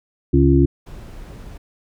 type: harmonic tone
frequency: 69 Hz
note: C#2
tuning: 7 cents flat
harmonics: 1 / 2 / 4 / 5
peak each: -16 / -16 / -16 / -16 dBFS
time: 0.33-0.66 s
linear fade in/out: 10 ms
type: noise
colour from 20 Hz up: brown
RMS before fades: -36 dBFS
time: 0.86-1.58 s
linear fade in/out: 10 ms
effects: none